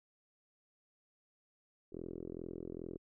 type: tone with low-pass filter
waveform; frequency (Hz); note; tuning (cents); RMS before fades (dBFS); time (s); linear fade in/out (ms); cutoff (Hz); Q
5% pulse; 42.42; F1; -50; -45; 1.92-2.98; 10; 380; 3.3
effects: none